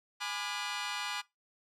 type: chord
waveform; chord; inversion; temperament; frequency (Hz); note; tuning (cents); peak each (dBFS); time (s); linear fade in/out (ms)
15% pulse; G# diminished seventh; none; just; 830.6 / 996.7 / 1196.1 / 1435.3; G#5 / B5 / D6 / F6; 0 / +16 / +31 / +47; -34; 0.2-1.22; 20
effects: noise-tail reverb RT60 0.2 s tail -21 dB re dry + low-pass 8000 Hz 12 dB/octave